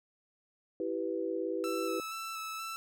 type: chord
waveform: sine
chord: E minor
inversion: none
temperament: equal with one note detuned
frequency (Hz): 329.6 / 387.9 / 493.9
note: E4 / G4 / B4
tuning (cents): 0 / -18 / 0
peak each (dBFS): -36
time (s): 0.8-2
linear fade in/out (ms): 2
type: tone with vibrato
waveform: sawtooth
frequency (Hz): 1318.5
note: E6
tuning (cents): 0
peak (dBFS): -34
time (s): 1.64-2.76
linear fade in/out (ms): 0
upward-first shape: square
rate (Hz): 2.1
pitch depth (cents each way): 14
effects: none